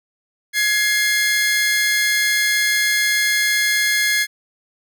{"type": "tone pair together", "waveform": "sawtooth", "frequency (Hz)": [1677.1, 2113], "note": ["G#6", "C7"], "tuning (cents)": [16, 16], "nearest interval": "major third", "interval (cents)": 400, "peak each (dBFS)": -15, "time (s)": [0.53, 4.27], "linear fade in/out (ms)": 50, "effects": []}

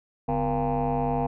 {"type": "tone with frequency modulation", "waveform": "sine", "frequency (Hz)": 473.4, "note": "A#4", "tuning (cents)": 27, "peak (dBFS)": -21, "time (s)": [0.28, 1.27], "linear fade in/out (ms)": 10, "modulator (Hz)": 110, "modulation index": 3.7, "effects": ["tanh soft clip ceiling -20 dBFS"]}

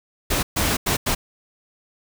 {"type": "noise bursts at uneven times", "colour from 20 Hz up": "pink", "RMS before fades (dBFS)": -21, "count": 4, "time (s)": [[0.3, 0.43], [0.56, 0.77], [0.86, 0.97], [1.06, 1.15]], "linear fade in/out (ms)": 10, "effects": []}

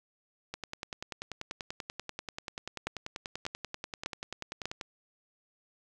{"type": "two click trains", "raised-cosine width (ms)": 0.2, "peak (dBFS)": [-16, -20], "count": [4, 45], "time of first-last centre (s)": [[2.87, 4.656], [0.54, 4.812]], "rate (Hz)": [1.68, 10.3], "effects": []}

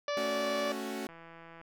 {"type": "harmonic tone", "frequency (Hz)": 581, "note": "D5", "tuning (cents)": -19, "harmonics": [1, 2, 3, 4, 5, 6, 7, 8, 9, 10], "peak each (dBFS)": [-32, -38, -42, -44, -46, -48, -49, -50, -51, -52], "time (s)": [0.08, 0.72], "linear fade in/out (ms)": 2}
{"type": "chord", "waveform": "sawtooth", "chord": "F# minor", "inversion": "first", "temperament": "equal", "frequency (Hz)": [220, 277.2, 370], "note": ["A3", "C#4", "F#4"], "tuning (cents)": [0, 0, 0], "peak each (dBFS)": -36, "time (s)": [0.17, 1.07], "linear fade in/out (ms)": 2}
{"type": "click train", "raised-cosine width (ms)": 0.5, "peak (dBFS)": -36, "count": 88, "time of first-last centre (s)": [1.09, 1.614], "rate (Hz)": 166}
{"effects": []}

